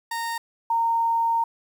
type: tone pair in turn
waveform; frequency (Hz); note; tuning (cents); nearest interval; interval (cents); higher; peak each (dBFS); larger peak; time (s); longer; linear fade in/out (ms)
30% pulse / sine; 924 / 920.5; A#5 / A#5; -16 / -22; unison; 6; first; -24 / -19; second; 0.11-0.38 / 0.7-1.44; second; 5
effects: 9-bit